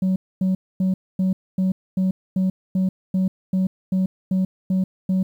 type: tone bursts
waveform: sine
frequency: 187.5 Hz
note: F#3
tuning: 23 cents sharp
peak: -14 dBFS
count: 14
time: 0.02-5.23 s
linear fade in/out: 5 ms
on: 140 ms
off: 250 ms
effects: tanh soft clip ceiling -16 dBFS + 9-bit